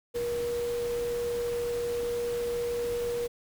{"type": "tone in noise", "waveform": "sine", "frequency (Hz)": 476.9, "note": "A#4", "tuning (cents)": 39, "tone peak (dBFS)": -28, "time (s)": [0.14, 3.28], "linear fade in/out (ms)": 20, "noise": "pink", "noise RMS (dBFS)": -42, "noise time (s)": [0.14, 3.28], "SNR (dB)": 11, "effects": []}